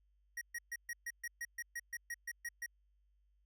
square tone bursts, 1892 Hz, A#6, 25 cents sharp, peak -40 dBFS, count 14, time 0.37-2.662 s, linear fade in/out 5 ms, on 43 ms, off 130 ms, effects added 50 Hz sine -70 dBFS peak until 3.45 s

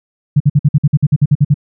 sine tone bursts, 145.4 Hz, D3, 17 cents flat, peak -5 dBFS, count 13, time 0.36-1.543 s, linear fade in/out 10 ms, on 43 ms, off 52 ms, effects none

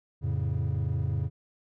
triangle chord, F augmented, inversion none, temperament equal, 87.31 / 110 / 138.59 Hz, F2 / A2 / C#3, 0 / 0 / 0 cents, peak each -28 dBFS, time 0.21-1.3 s, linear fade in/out 50 ms, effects tanh soft clip ceiling -18 dBFS

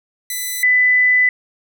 5% pulse / sine tone pair in turn, 1998 / 1998 Hz, B6 / B6, +20 / +20 cents, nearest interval unison, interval 0 cents, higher neither, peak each -11 / -10 dBFS, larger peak second, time 0.3-0.63 / 0.63-1.29 s, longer second, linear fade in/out 2 ms, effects none

